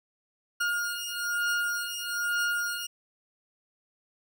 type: beating tone pair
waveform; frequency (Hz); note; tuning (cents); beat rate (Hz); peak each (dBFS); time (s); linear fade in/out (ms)
40% pulse; 1422 / 1423.1; F6 / F6; +31 / +32; 1.1; -30; 0.6-2.87; 10
effects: none